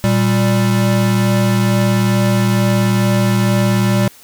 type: tone pair together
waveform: square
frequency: 117.15 / 196 Hz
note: A#2 / G3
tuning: +9 / 0 cents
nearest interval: major sixth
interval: 891 cents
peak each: -15 dBFS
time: 0.04-4.08 s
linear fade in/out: 0 ms
effects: white hiss -43 dBFS RMS until 4.23 s